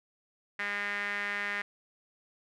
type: tone with band-pass filter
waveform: sawtooth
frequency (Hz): 203.6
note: G#3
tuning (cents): -34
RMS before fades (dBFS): -34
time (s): 0.59-1.62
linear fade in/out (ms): 5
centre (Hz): 1900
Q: 5.1
effects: none